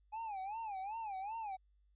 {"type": "tone with vibrato", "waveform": "triangle", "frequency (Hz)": 830.6, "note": "G#5", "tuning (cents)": 0, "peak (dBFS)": -38, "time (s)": [0.12, 1.57], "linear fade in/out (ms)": 20, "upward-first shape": "sine", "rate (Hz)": 2.6, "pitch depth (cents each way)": 170, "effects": ["added 50 Hz sine -68 dBFS peak until 1.95 s", "resampled to 8000 Hz"]}